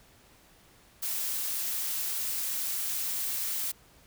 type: noise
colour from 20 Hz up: blue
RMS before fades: -32 dBFS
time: 1.02-3.72 s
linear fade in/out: 10 ms
effects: pink hiss -59 dBFS RMS until 4.06 s